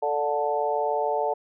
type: harmonic tone with a mistuned harmonic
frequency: 146.83 Hz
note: D3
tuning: in tune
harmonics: 3 / 4 / 5 / 6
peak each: -28 / -28 / -28 / -28 dBFS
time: 0.02-1.34 s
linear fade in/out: 10 ms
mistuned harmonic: 5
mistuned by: -16 cents
effects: none